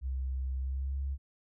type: tone with pitch glide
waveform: sine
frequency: 65.41 to 68.38 Hz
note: C2 to C#2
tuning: 0 to -23 cents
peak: -31 dBFS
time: 0.01-1.18 s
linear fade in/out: 50 ms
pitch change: +77 cents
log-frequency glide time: 0.59-0.98 s
effects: none